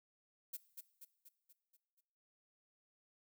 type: noise with echo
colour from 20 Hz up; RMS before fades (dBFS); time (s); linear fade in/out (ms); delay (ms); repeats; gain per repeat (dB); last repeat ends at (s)
violet; -44; 0.53-0.57; 10; 240; 6; -5; 2.01
effects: noise-tail reverb RT60 1.0 s tail -18 dB re dry